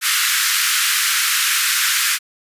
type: high-pass noise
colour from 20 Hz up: pink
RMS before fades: -17 dBFS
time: 0.01-2.19 s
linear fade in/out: 50 ms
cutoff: 1300 Hz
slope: 48 dB/octave
effects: resampled to 32000 Hz